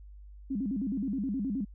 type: tone with vibrato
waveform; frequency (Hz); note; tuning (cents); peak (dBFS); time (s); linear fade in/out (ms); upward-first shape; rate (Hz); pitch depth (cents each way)
sine; 233.5; A#3; +3; -29; 0.5-1.65; 10; square; 9.5; 250
effects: added 50 Hz sine -46 dBFS peak until 1.74 s